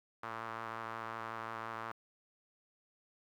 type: tone with band-pass filter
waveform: sawtooth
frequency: 113.2 Hz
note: A2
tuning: 50 cents sharp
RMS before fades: -43 dBFS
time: 0.23-1.92 s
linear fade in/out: 5 ms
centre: 1200 Hz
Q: 2.5
effects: 11-bit